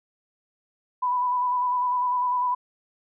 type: tone with vibrato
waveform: sine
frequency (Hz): 991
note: B5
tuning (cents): +6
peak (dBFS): -21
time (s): 1.02-2.55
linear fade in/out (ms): 10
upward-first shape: square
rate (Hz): 10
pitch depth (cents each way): 19
effects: none